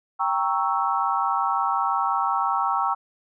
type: chord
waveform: sine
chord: G diminished seventh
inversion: none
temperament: equal with one note detuned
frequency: 786.7 / 932.3 / 1108.7 / 1318.5 Hz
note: G5 / Bb5 / Db6 / Fb6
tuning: +6 / 0 / 0 / 0 cents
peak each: -26 dBFS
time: 0.19-2.95 s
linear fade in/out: 20 ms
effects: none